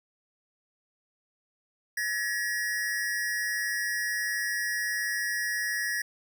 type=tone pair together; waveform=square; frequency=1698.6 / 1900 Hz; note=G#6 / A#6; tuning=+39 / +33 cents; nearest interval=major second; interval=194 cents; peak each=-32 / -31 dBFS; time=1.97-6.02 s; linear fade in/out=5 ms; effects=none